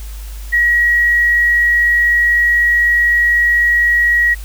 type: tone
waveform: sine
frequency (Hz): 1908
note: A#6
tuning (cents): +40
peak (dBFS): -9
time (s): 0.52-4.35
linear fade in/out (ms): 20
effects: added 51 Hz sine -25 dBFS peak until 4.44 s + white hiss -39 dBFS RMS until 4.44 s